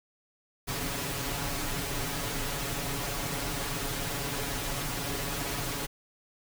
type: noise with comb filter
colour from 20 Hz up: pink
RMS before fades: -33 dBFS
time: 0.67-5.87 s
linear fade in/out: 20 ms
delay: 7.1 ms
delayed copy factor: +1
effects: none